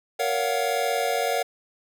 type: chord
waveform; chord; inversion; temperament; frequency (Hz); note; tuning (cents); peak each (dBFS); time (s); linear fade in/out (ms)
square; Gb major seventh; first; equal with one note detuned; 466.2 / 562.4 / 698.5 / 740; Bb4 / Db5 / F5 / Gb5; 0 / +25 / 0 / 0; -29; 0.19-1.43; 10
effects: none